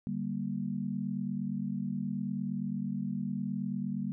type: chord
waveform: sine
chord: G minor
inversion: second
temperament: just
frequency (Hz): 147 / 196 / 235.2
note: D3 / G3 / Bb3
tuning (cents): +2 / 0 / +16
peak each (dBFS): -39 / -34 / -36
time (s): 0.07-4.12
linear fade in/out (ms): 0
effects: none